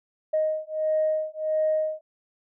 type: beating tone pair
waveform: sine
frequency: 622.3 / 623.8 Hz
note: D#5 / D#5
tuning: 0 / +4 cents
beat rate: 1.5 Hz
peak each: -25 dBFS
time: 0.33-2.01 s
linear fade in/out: 10 ms
effects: tanh soft clip ceiling -15 dBFS